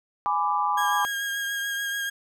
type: chord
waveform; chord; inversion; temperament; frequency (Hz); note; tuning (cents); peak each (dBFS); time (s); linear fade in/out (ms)
sine; G# diminished; none; equal with one note detuned; 830.6 / 996.4 / 1174.7; G#5 / B5 / D6; 0 / +15 / 0; -26; 0.26-1.05; 0
type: tone with vibrato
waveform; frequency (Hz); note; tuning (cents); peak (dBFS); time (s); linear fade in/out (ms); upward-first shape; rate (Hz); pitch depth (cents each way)
35% pulse; 1628; G#6; -35; -25; 0.77-2.1; 10; triangle; 6.9; 22
effects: none